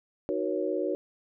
sine chord, D# minor seventh, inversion none, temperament equal with one note detuned, 311.1 / 370 / 477.1 / 554.4 Hz, D#4 / F#4 / A#4 / C#5, 0 / 0 / +40 / 0 cents, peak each -33 / -31 / -33 / -32 dBFS, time 0.29-0.95 s, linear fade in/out 0 ms, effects none

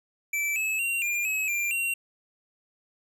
square tone with pitch steps, 2324 / 2593 / 2755 / 2402 / 2566 / 2380 / 2748 Hz, D7 / E7 / F7 / D7 / E7 / D7 / F7, -19 / -29 / -24 / +38 / -47 / +22 / -29 cents, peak -26 dBFS, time 0.33-1.94 s, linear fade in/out 5 ms, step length 230 ms, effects none

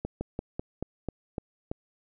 slowing click train, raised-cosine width 2 ms, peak -18 dBFS, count 8, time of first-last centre 0.05-1.715 s, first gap 160 ms, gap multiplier 1.13, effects none

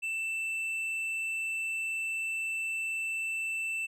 sine tone with tanh clipping, 2661 Hz, E7, 16 cents sharp, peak -32 dBFS, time 0.02-3.87 s, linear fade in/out 20 ms, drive 6 dB, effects none

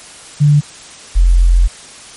sine tone pair in turn, 146.83 / 43.65 Hz, D3 / F1, 0 / 0 cents, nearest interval octave + major sixth, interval 2100 cents, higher first, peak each -5 dBFS, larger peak neither, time 0.4-0.61 / 1.15-1.68 s, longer second, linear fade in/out 20 ms, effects white hiss -35 dBFS RMS until 2.16 s + MP3 48 kbps

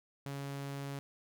sawtooth tone, 139.6 Hz, C#3, 13 cents sharp, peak -35 dBFS, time 0.26-0.99 s, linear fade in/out 0 ms, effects none

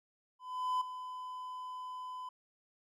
triangle tone with ADSR envelope, 1009 Hz, B5, 37 cents sharp, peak -27 dBFS, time 0.39-2.29 s, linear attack 420 ms, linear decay 7 ms, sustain -12 dB, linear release 4 ms, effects none

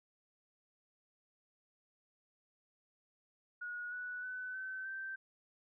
sine tone with pitch steps, 1451 / 1477.2 / 1503.9 / 1531.1 / 1558.7 Hz, F#6 / F#6 / F#6 / G6 / G6, -34 / -3 / +28 / -41 / -10 cents, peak -40 dBFS, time 3.61-5.16 s, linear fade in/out 10 ms, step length 310 ms, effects none

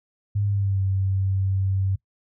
sine tone with pitch glide, 101.9 to 96.18 Hz, G#2 to G2, -32 to -32 cents, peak -20 dBFS, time 0.35-1.96 s, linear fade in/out 10 ms, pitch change -100 cents, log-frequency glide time 0.45-0.82 s, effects noise-tail reverb RT60 0.1 s tail -20 dB re dry

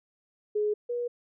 sine tone pair in turn, 420 / 482.3 Hz, G#4 / B4, +19 / -41 cents, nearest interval major second, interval 240 cents, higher second, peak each -24 / -28 dBFS, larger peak first, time 0.55-0.74 / 0.89-1.08 s, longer neither, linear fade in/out 10 ms, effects none

